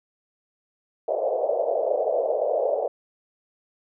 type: band-pass noise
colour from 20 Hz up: pink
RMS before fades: -24 dBFS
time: 1.08-2.88 s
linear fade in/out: 5 ms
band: 490 to 660 Hz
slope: 48 dB/octave
effects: none